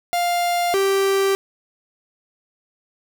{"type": "tone pair in turn", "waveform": "45% pulse", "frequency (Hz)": [700, 390.6], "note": ["F5", "G4"], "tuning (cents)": [4, -6], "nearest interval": "minor seventh", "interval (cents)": 1010, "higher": "first", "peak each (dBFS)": [-18, -16], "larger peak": "second", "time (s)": [[0.13, 0.74], [0.74, 1.35]], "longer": "neither", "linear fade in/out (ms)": 0, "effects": []}